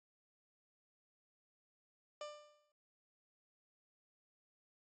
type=tone with exponential decay; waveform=30% pulse; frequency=595 Hz; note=D5; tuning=22 cents sharp; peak=-39 dBFS; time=2.21-2.72 s; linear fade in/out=2 ms; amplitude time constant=110 ms; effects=MP3 32 kbps